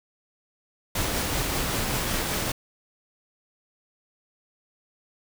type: noise with tremolo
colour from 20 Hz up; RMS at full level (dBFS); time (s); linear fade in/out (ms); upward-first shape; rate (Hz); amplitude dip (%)
pink; -26; 0.95-2.52; 5; triangle; 5.2; 25
effects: none